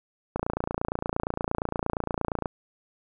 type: click train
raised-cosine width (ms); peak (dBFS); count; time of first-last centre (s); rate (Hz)
1; -13; 61; 0.36-2.458; 28.6
effects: none